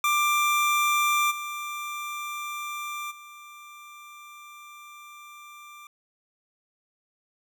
25% pulse tone with level steps, 1184 Hz, D6, 14 cents sharp, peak -17 / -28 / -40 dBFS, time 0.04-5.87 s, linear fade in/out 2 ms, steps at 1.3 / 3.1 s, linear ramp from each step 20 ms, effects none

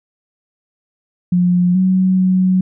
sine tone with pitch steps, 178.1 / 186.7 / 185.6 Hz, F3 / F#3 / F#3, +34 / +16 / +6 cents, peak -10 dBFS, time 1.32-2.61 s, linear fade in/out 5 ms, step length 430 ms, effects none

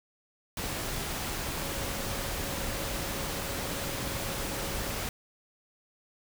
sine tone in noise, 552 Hz, C#5, 7 cents flat, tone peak -44 dBFS, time 1.62-4.93 s, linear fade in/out 2 ms, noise pink, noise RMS -34 dBFS, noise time 0.57-5.09 s, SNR -13 dB, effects none

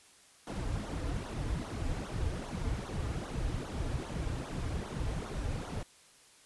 brown noise with flanger, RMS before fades -36 dBFS, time 0.47-5.83 s, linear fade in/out 2 ms, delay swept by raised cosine 0.39 to 5.49 ms, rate 2.5 Hz, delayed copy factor -0.85, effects white hiss -60 dBFS RMS until 6.45 s + resampled to 24000 Hz

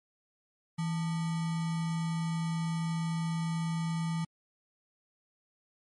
sine tone with sample-and-hold, 164.5 Hz, E3, 3 cents flat, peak -29 dBFS, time 0.78-4.25 s, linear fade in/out 10 ms, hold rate 1050 Hz, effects MP3 48 kbps

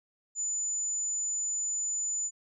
sine tone, 7000 Hz, A8, 10 cents flat, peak -29 dBFS, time 0.35-2.31 s, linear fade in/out 50 ms, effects none

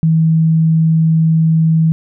sine tone, 161.1 Hz, E3, 39 cents flat, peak -8 dBFS, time 0.03-1.92 s, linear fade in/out 0 ms, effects none

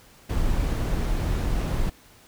brown noise, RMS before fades -24 dBFS, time 0.29-1.9 s, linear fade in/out 10 ms, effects pink hiss -53 dBFS RMS until 2.27 s

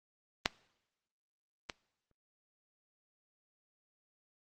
clicks, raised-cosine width 0.2 ms, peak -8 / -20 dBFS, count 2, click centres 0.459 / 1.698 s, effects noise-tail reverb RT60 0.9 s tail -23 dB re dry + Opus 24 kbps

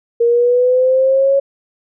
sine linear sweep, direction up, 466.2 to 554.4 Hz, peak -9 dBFS, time 0.2-1.4 s, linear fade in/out 10 ms, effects none

